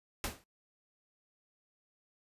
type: noise with exponential decay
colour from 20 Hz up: pink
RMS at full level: -32 dBFS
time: 0.24-0.44 s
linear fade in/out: 1 ms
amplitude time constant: 43 ms
effects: noise-tail reverb RT60 0.1 s tail -23 dB re dry + resampled to 32000 Hz